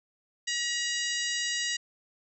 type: harmonic tone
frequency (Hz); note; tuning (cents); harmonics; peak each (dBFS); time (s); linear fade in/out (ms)
957; A#5; +45; 2 / 3 / 4 / 5 / 6 / 7 / 8; -33 / -35 / -36 / -37 / -38 / -38 / -39; 0.47-1.77; 10
effects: none